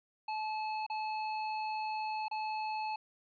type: tone with dropouts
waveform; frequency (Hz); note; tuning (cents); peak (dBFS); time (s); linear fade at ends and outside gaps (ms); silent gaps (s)
square; 864; A5; -32; -35; 0.28-2.96; 5; 0.865-0.899 / 2.283-2.312
effects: resampled to 11025 Hz